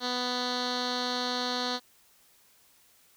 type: tone with low-pass filter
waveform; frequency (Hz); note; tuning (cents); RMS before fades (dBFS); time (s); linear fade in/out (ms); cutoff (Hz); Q
10% pulse; 248; B3; +7; -31; 0-1.8; 50; 4500; 7.3
effects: white hiss -62 dBFS RMS until 3.16 s